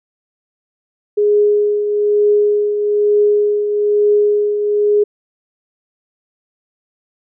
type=tone with tremolo; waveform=sine; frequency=415.3 Hz; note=G#4; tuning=in tune; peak=-8 dBFS; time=1.17-5.04 s; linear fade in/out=10 ms; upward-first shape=triangle; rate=1.1 Hz; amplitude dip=55%; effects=none